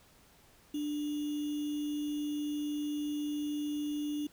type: tone with sample-and-hold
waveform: sine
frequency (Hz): 295.5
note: D4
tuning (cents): +11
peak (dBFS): -32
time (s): 0.74-4.27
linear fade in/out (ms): 5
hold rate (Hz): 3150
effects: pink hiss -62 dBFS RMS until 4.32 s